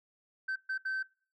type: tone bursts at uneven times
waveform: sine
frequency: 1544 Hz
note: G6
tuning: 27 cents flat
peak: -29 dBFS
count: 3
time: 0.48-0.56 / 0.69-0.78 / 0.85-1.03 s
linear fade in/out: 10 ms
effects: noise-tail reverb RT60 0.4 s tail -23 dB re dry + tanh soft clip ceiling -30 dBFS